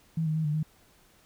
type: tone with pitch steps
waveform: sine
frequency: 162 / 155.6 / 158.5 / 149.7 / 155.3 Hz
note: E3 / D#3 / D#3 / D3 / D#3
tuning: -30 / 0 / +32 / +33 / -3 cents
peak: -25 dBFS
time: 0.17-0.63 s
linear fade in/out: 5 ms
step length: 92 ms
effects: pink hiss -61 dBFS RMS until 1.25 s